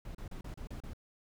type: noise bursts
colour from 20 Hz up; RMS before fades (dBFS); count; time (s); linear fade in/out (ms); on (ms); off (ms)
brown; -43; 7; 0.05-0.934; 2; 98; 33
effects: none